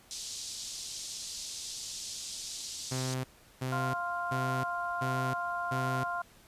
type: band-pass noise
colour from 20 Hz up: pink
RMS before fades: -41 dBFS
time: 0.11-3.14 s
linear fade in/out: 0 ms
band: 4100 to 8000 Hz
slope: 24 dB/octave
type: tone bursts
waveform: sawtooth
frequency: 129.5 Hz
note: C3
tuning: 17 cents flat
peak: -28 dBFS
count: 5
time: 2.91-6.04 s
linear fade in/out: 10 ms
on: 330 ms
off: 370 ms
type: harmonic tone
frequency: 349.2 Hz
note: F4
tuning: in tune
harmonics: 2 / 3 / 4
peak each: -36 / -36 / -36 dBFS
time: 3.72-6.22 s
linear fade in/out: 5 ms
effects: pink hiss -59 dBFS RMS until 6.47 s + resampled to 32000 Hz